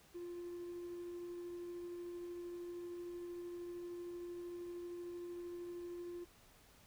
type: tone with tremolo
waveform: triangle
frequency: 349.2 Hz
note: F4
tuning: in tune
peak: -40 dBFS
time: 0.14-6.25 s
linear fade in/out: 20 ms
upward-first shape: triangle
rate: 13 Hz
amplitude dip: 25%
effects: tanh soft clip ceiling -39 dBFS + pink hiss -65 dBFS RMS until 6.86 s